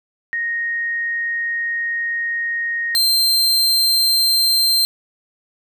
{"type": "tone pair in turn", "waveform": ["sine", "40% pulse"], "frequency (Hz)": [1864.7, 4146], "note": ["A#6", "C8"], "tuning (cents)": [0, -17], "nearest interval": "octave + major second", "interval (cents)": 1383, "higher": "second", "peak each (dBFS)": [-19, -12], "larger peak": "second", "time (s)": [[0.33, 2.95], [2.95, 4.85]], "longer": "first", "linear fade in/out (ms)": 0, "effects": []}